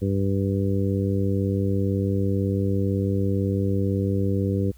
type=harmonic tone; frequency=98 Hz; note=G2; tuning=in tune; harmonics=1 / 2 / 3 / 4 / 5; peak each=-23 / -26 / -29 / -30 / -31 dBFS; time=0.01-4.72 s; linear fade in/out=20 ms; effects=added 60 Hz sine -46 dBFS peak until 4.77 s + white hiss -60 dBFS RMS until 4.77 s